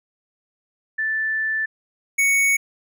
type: tone pair in turn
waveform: sine / square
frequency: 1760 / 2224 Hz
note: A6 / C#7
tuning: 0 / +5 cents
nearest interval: major third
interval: 405 cents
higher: second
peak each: -20 / -16 dBFS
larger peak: second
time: 0.98-1.66 / 2.18-2.57 s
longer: first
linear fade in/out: 10 ms
effects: none